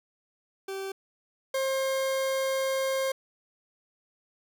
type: tone pair in turn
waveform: 40% pulse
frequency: 387.7 / 533.1 Hz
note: G4 / C5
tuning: -19 / +32 cents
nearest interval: tritone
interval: 551 cents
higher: second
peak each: -32 / -25 dBFS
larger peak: second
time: 0.68-0.92 / 1.54-3.12 s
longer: second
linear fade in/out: 5 ms
effects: none